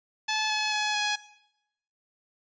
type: tone with pitch steps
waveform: 10% pulse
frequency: 864 / 854.6 / 845.2 / 836 Hz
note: A5 / G#5 / G#5 / G#5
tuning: -32 / +49 / +30 / +11 cents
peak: -17 dBFS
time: 0.28-1.16 s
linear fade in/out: 10 ms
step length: 220 ms
effects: noise-tail reverb RT60 0.8 s tail -17 dB re dry + resampled to 16000 Hz